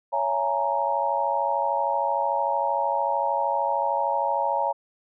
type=chord; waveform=sine; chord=A# half-diminished seventh; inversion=first; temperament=just; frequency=559.4 / 671.3 / 839.1 / 932.3 Hz; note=C#5 / E5 / G#5 / A#5; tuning=+16 / +31 / +18 / 0 cents; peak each=-28 / -30 / -27 / -25 dBFS; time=0.12-4.73 s; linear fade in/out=20 ms; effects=none